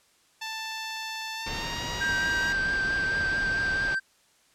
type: tone with pitch glide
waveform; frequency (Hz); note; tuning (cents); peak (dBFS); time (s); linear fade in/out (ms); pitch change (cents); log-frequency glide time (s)
10% pulse; 884 to 952.9; A5 to A#5; +8 to +38; -24; 0.41-2.53; 10; +130; 1.35-1.84
type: low-pass noise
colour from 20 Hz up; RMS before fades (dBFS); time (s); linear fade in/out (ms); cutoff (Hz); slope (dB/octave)
pink; -36; 1.46-3.95; 5; 5800; 48
type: tone with vibrato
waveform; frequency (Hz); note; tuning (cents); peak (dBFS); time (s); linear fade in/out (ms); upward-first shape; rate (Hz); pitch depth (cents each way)
triangle; 1573; G6; +6; -23; 2-4; 20; triangle; 4.5; 22
effects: white hiss -63 dBFS RMS until 4.54 s + low-pass 9000 Hz 12 dB/octave